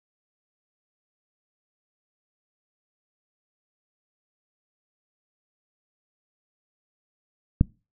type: click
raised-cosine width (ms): 5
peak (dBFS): -4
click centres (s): 7.611
effects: noise-tail reverb RT60 0.3 s tail -24 dB re dry